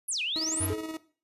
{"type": "exponential two-way sweep", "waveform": "sine", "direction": "down then up", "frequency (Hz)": [11840, 2420, 11840], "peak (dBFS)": -28, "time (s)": [0.08, 0.67], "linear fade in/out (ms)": 10, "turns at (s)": 0.22}
{"type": "tone with tremolo", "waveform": "40% pulse", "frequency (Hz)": 318.4, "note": "D#4", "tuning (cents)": 40, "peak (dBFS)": -32, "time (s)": [0.36, 0.97], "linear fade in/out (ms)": 0, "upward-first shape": "square", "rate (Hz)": 19, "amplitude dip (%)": 45}
{"type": "tone", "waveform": "square", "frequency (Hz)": 94, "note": "F#2", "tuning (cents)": 28, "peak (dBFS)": -31, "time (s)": [0.6, 0.74], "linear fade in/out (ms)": 10}
{"type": "tone with exponential decay", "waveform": "triangle", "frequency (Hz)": 430, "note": "A4", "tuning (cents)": -40, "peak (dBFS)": -25, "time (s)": [0.7, 0.99], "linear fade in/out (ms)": 5, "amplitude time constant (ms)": 62}
{"effects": ["noise-tail reverb RT60 0.4 s tail -17 dB re dry", "resampled to 32000 Hz"]}